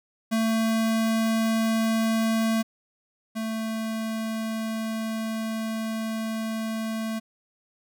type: tone pair in turn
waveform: square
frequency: 223.7 / 222 Hz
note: A3 / A3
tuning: +29 / +16 cents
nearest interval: unison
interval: 13 cents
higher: first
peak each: -22 / -28 dBFS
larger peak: first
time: 0.31-2.63 / 3.35-7.2 s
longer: second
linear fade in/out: 20 ms
effects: none